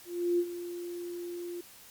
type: tone with ADSR envelope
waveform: sine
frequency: 349.2 Hz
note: F4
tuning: in tune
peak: -23 dBFS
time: 0.05-1.61 s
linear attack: 340 ms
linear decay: 57 ms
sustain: -13 dB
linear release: 6 ms
effects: white hiss -53 dBFS RMS until 1.9 s + Opus 48 kbps